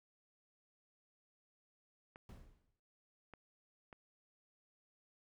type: clicks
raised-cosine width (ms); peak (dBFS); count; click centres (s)
0.5; -38; 3; 2.159 / 3.337 / 3.928
type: noise with exponential decay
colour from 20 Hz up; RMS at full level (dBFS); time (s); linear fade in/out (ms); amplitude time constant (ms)
brown; -49; 2.29-2.8; 2; 110
effects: none